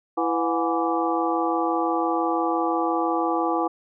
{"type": "harmonic tone with a mistuned harmonic", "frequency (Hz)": 165.9, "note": "E3", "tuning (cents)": 11, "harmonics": [2, 3, 4, 5, 6, 7], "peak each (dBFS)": [-25, -29, -28, -27, -33, -28], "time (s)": [0.17, 3.68], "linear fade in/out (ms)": 10, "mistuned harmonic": 4, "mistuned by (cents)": 150, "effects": []}